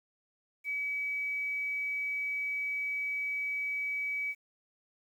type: tone with quantisation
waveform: sine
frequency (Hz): 2280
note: C#7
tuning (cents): +48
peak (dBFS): -31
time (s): 0.64-4.35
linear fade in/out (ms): 50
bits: 10
effects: none